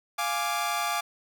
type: chord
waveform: sawtooth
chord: D diminished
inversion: first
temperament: equal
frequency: 698.5 / 830.6 / 1174.7 Hz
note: F5 / Ab5 / D6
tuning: 0 / 0 / 0 cents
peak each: -28 / -28 / -26 dBFS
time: 0.18-1.01 s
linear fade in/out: 10 ms
effects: none